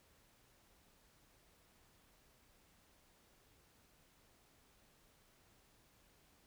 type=silence; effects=pink hiss -70 dBFS RMS until 6.46 s